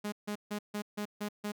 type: tone bursts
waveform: sawtooth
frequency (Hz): 207.7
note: G#3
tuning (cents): 0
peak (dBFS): -30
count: 7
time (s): 0.04-1.521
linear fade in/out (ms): 10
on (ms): 83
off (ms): 150
effects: none